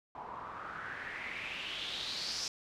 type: noise with low-pass filter sweep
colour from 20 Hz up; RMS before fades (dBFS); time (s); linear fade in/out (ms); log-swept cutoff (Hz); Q
white; -41; 0.15-2.48; 2; 880 to 5500; 4.5
effects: none